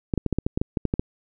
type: clicks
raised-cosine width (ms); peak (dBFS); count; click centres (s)
3; -9; 12; 0.138 / 0.177 / 0.263 / 0.327 / 0.386 / 0.465 / 0.575 / 0.615 / 0.772 / 0.853 / 0.939 / 0.995
effects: none